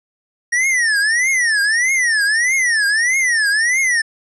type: tone with vibrato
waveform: square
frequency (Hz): 1864.7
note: A#6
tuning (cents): 0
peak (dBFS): -14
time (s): 0.52-4.02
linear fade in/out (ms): 10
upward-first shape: triangle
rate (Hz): 1.6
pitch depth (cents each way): 270
effects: resampled to 24000 Hz